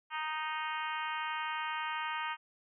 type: harmonic tone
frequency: 310.7 Hz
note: D#4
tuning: 2 cents flat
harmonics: 3 / 4 / 5 / 6 / 7 / 8 / 9 / 10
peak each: -38 / -40 / -42 / -44 / -45 / -46 / -47 / -48 dBFS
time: 0.1-2.37 s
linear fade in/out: 50 ms
effects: none